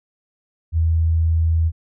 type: tone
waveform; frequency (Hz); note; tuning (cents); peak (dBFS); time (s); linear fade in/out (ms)
sine; 81.6; E2; -17; -14; 0.72-1.72; 50
effects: none